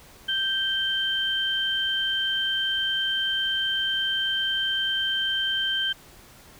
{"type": "tone pair together", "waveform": "sine", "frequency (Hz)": [1568, 3125], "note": ["G6", "G7"], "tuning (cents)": [0, -6], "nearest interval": "octave", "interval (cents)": 1194, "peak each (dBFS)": [-28, -24], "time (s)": [0.28, 5.93], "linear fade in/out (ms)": 10, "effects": ["pink hiss -50 dBFS RMS until 6.59 s"]}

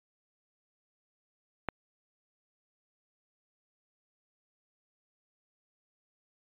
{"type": "click", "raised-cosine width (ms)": 0.5, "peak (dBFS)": -15, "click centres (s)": 1.687, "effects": ["resampled to 8000 Hz"]}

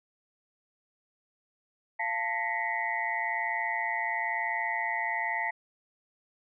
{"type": "tone cluster", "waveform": "sine", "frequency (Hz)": [692, 886, 1892, 2013, 2193], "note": ["F5", "A5", "A#6", "B6", "C#7"], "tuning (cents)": [-16, 12, 25, 33, -19], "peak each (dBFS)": [-38, -33, -34, -33, -40], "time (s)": [1.99, 5.51], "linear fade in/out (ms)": 10, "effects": []}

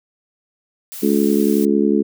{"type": "noise", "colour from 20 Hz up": "blue", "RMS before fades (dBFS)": -32, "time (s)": [0.92, 1.65], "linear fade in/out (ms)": 0}
{"type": "harmonic tone", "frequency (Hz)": 71, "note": "C#2", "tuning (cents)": 42, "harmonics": [3, 4, 5, 6], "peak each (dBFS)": [-17, -18, -19, -20], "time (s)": [1.02, 2.03], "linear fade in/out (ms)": 20}
{"effects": []}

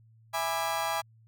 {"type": "chord", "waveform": "35% pulse", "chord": "E dominant seventh", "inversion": "none", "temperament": "just", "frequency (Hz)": [659.3, 824.1, 988.9, 1186.7], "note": ["E5", "G#5", "B5", "D6"], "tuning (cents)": [0, -14, 2, 18], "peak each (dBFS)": [-33, -31, -33, -34], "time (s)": [0.33, 1.02], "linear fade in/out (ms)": 20, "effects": ["added 112 Hz sine -56 dBFS peak until 1.27 s"]}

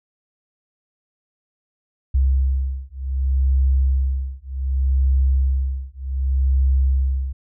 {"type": "beating tone pair", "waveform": "sine", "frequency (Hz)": [66.1, 66.76], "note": ["C2", "C2"], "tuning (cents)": [18, 35], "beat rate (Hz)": 0.66, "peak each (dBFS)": -19, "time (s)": [2.14, 7.33], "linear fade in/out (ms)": 10, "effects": []}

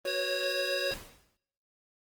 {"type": "chord", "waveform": "square", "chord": "F# suspended fourth", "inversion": "none", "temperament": "equal", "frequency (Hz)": [370, 493.9, 554.4], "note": ["F#4", "B4", "C#5"], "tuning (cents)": [0, 0, 0], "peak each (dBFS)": [-39, -40, -34], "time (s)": [0.05, 0.91], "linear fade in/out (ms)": 2}
{"type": "harmonic tone", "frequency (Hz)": 547, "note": "C#5", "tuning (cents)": -23, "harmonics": [1, 3, 5, 7, 9], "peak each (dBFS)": [-38, -38, -38, -38, -38], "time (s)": [0.07, 0.94], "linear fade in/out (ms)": 5}
{"type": "noise with exponential decay", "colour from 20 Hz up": "pink", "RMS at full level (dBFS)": -39, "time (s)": [0.91, 1.37], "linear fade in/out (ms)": 5, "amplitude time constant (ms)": 100}
{"effects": ["noise-tail reverb RT60 0.8 s tail -23 dB re dry", "Opus 24 kbps"]}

